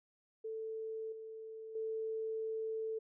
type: tone with level steps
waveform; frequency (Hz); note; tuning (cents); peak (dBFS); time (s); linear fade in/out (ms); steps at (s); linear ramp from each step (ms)
sine; 442.5; A4; +10; -39 / -45 / -36; 0.44-2.99; 10; 1.12 / 1.75; 5
effects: none